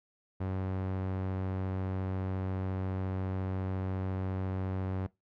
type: tone with low-pass filter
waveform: sawtooth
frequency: 94.3 Hz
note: F#2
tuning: 33 cents sharp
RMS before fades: -34 dBFS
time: 0.4-5.07 s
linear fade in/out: 10 ms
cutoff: 1500 Hz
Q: 0.51
effects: noise-tail reverb RT60 0.2 s tail -21 dB re dry